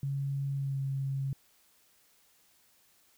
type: tone with pitch glide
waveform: sine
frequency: 138.59 to 136.13 Hz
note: C#3 to C#3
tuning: 0 to -31 cents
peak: -30 dBFS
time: 0.03-1.33 s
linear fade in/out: 2 ms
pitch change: -31 cents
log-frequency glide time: 0.56-0.8 s
effects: white hiss -66 dBFS RMS until 3.17 s